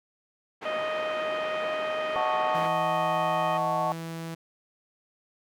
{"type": "band-pass noise", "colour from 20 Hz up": "pink", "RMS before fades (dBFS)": -38, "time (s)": [0.61, 2.68], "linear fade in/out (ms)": 20, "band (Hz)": [370, 2200], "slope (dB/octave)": 12}
{"type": "harmonic tone", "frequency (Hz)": 622.3, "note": "D#5", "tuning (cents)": 0, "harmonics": [1, 2, 3, 4, 5], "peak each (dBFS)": [-29, -35, -39, -41, -43], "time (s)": [0.65, 3.58], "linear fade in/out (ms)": 10}
{"type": "chord", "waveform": "sine", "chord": "D# half-diminished seventh", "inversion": "none", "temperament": "equal", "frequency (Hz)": [622.3, 740, 880, 1108.7], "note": ["D#5", "F#5", "A5", "C#6"], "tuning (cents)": [0, 0, 0, 0], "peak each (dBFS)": -30, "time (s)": [2.16, 3.92], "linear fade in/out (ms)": 0}
{"type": "tone", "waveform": "sawtooth", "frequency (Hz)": 164.6, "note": "E3", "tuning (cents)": -2, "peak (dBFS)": -30, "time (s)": [2.54, 4.35], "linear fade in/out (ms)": 10}
{"effects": []}